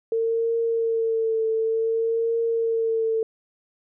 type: tone with vibrato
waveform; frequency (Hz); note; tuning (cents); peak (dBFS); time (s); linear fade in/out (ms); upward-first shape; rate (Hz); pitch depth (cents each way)
sine; 452.3; A4; +48; -20; 0.12-3.23; 2; triangle; 0.55; 33
effects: none